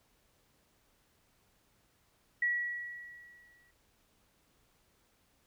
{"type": "tone with exponential decay", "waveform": "sine", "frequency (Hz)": 1930, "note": "B6", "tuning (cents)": -40, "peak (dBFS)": -26, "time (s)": [2.42, 3.71], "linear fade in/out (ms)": 5, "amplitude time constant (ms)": 280, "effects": ["pink hiss -71 dBFS RMS until 5.46 s"]}